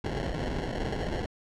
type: noise with sample-and-hold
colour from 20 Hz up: pink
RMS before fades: -32 dBFS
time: 0.04-1.26 s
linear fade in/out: 5 ms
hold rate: 1225 Hz
effects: low-pass 5000 Hz 12 dB/octave